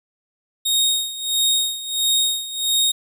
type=tone with tremolo; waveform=sawtooth; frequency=3729 Hz; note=A#7; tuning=in tune; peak=-12 dBFS; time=0.65-2.92 s; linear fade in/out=10 ms; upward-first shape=sine; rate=1.5 Hz; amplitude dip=80%; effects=9-bit